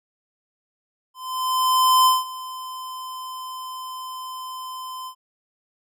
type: tone with ADSR envelope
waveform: square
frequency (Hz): 1028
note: C6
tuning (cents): -31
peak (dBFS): -13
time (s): 1.14-5.15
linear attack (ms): 920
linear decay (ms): 180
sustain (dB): -19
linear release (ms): 79
effects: none